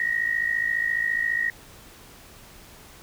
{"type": "tone pair together", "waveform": "sine", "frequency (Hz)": [1864.7, 1919.3], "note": ["A#6", "B6"], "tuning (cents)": [0, -50], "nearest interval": "unison", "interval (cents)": 50, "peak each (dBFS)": [-24, -26], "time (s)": [0, 1.5], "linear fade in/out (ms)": 2, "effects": ["pink hiss -48 dBFS RMS until 3.02 s"]}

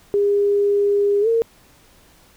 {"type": "tone with pitch glide", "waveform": "sine", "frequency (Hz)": [405.7, 458], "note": ["G#4", "A#4"], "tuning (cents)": [-41, -31], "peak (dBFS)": -14, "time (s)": [0.14, 1.42], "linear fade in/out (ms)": 0, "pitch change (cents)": 210, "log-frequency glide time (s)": [1.21, 1.28], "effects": ["pink hiss -52 dBFS RMS until 2.36 s"]}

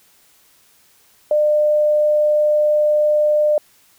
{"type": "tone", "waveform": "sine", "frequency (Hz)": 601, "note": "D5", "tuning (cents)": 40, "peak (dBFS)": -12, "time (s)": [1.31, 3.58], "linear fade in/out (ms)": 2, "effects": ["white hiss -54 dBFS RMS until 3.98 s"]}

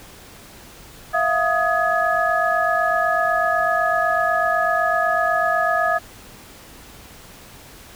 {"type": "tone cluster", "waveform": "sine", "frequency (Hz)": [660, 708, 1251, 1689], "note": ["E5", "F5", "D#6", "G#6"], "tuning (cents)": [2, 23, 9, 29], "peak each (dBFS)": -22, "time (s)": [1.13, 5.99], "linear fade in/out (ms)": 20, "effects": ["pink hiss -43 dBFS RMS until 7.95 s"]}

